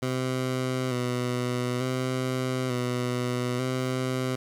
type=tone with vibrato; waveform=15% pulse; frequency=126.3 Hz; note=B2; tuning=39 cents sharp; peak=-20 dBFS; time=0.02-4.36 s; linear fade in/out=10 ms; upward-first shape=square; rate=0.56 Hz; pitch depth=33 cents each way; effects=low-pass 11000 Hz 12 dB/octave + 8-bit